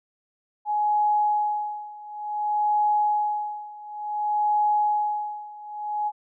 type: tone with tremolo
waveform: sine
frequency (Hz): 839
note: G#5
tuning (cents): +17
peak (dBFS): -18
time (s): 0.65-6.12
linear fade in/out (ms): 50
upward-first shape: sine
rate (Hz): 0.56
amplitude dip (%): 90
effects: none